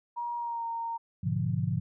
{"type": "tone with pitch glide", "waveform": "sine", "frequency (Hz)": [951, 922.9], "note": ["A#5", "A#5"], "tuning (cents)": [34, -18], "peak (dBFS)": -31, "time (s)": [0.16, 0.98], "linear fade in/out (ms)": 20, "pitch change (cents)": -52, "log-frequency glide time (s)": [0.37, 0.65]}
{"type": "chord", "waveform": "sine", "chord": "G# diminished seventh", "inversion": "none", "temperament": "equal with one note detuned", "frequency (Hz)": [103.83, 123.47, 145.65, 174.61], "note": ["G#2", "B2", "D3", "F3"], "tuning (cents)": [0, 0, -14, 0], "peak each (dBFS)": -32, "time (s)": [1.23, 1.8], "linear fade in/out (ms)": 10}
{"effects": []}